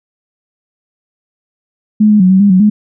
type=tone with pitch steps; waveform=sine; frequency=212.7 / 210.4 / 184.3 / 189.4 / 202.7 / 185.2 / 210.4 Hz; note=G#3 / G#3 / F#3 / F#3 / G#3 / F#3 / G#3; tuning=+42 / +23 / -7 / +41 / -42 / +2 / +23 cents; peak=-4 dBFS; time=2-2.7 s; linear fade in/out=10 ms; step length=100 ms; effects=none